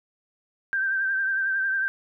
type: tone with vibrato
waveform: sine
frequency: 1568 Hz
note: G6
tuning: in tune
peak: -22 dBFS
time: 0.73-1.88 s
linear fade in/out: 0 ms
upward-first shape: triangle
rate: 11 Hz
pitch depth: 46 cents each way
effects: none